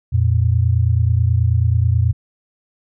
sine tone pair together, 86.92 / 116.2 Hz, F2 / A#2, -8 / -5 cents, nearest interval perfect fourth, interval 503 cents, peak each -15 dBFS, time 0.12-2.13 s, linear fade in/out 20 ms, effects none

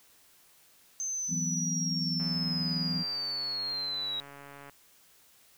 sine linear sweep, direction down, 6272 to 3835 Hz, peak -31 dBFS, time 1-4.2 s, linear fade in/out 0 ms
sine chord, E suspended second, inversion none, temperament equal, 164.81 / 185 / 246.9 Hz, E3 / F#3 / B3, 0 / 0 / 0 cents, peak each -33 / -36 / -37 dBFS, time 1.28-3.05 s, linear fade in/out 50 ms
click train, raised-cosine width 0.5 ms, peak -33 dBFS, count 353, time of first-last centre 2.2-4.696 s, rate 141 Hz
effects white hiss -61 dBFS RMS until 5.57 s

